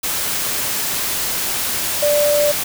sine tone in noise, 587.3 Hz, D5, in tune, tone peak -13 dBFS, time 2.02-2.52 s, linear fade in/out 10 ms, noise white, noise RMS -21 dBFS, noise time 0.03-2.64 s, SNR +5 dB, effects none

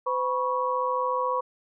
sine tone cluster, 509 / 975 / 1109 Hz, C5 / B5 / C#6, -48 / -23 / 0 cents, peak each -28 dBFS, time 0.06-1.41 s, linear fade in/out 10 ms, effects none

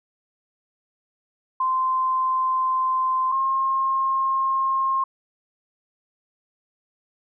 sine tone pair in turn, 1039 / 1068.2 Hz, C6 / C6, -12 / +36 cents, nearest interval unison, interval 48 cents, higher second, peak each -19 dBFS, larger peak neither, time 1.6-3.32 / 3.32-5.04 s, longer neither, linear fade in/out 5 ms, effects none

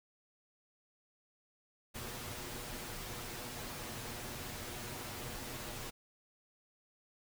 pink noise with comb filter, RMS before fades -44 dBFS, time 1.94-5.91 s, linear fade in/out 20 ms, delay 8.3 ms, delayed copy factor +0.55, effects none

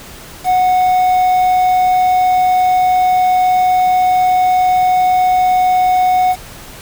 triangle tone with quantisation, 736 Hz, F#5, 9 cents flat, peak -7 dBFS, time 0.44-6.36 s, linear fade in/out 50 ms, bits 5, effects pink hiss -34 dBFS RMS until 6.81 s

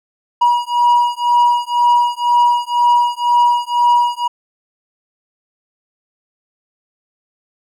triangle beating tone pair, 961 / 963 Hz, B5 / B5, -48 / -44 cents, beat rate 2 Hz, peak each -12 dBFS, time 0.41-4.28 s, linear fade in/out 10 ms, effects none

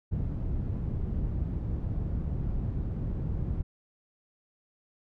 white low-pass noise, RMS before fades -31 dBFS, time 0.11-3.63 s, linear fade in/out 20 ms, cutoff 110 Hz, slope 12 dB/octave, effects none

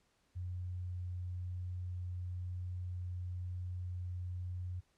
sine tone, 89.9 Hz, F#2, 49 cents flat, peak -38 dBFS, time 0.35-4.81 s, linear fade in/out 20 ms, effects pink hiss -75 dBFS RMS until 4.97 s + low-pass 9000 Hz 12 dB/octave

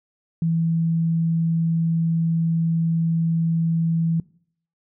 sine tone, 164.81 Hz, E3, in tune, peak -18 dBFS, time 0.42-4.2 s, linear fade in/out 2 ms, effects noise-tail reverb RT60 0.6 s tail -22 dB re dry

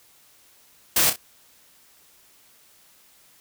white noise with echo, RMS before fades -19 dBFS, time 0.96-1.1 s, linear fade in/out 5 ms, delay 31 ms, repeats 2, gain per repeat -9 dB, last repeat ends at 1.162 s, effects white hiss -56 dBFS RMS until 3.4 s

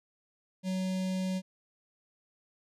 square tone with notch filter, 186.9 Hz, F#3, 18 cents sharp, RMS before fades -32 dBFS, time 0.63-1.42 s, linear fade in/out 50 ms, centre 1300 Hz, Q 0.74, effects low-pass 9000 Hz 12 dB/octave

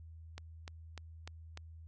click train, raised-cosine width 0.2 ms, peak -28 dBFS, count 5, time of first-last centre 0.38-1.574 s, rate 3.35 Hz, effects added 81 Hz sine -49 dBFS peak until 1.87 s + resampled to 22050 Hz

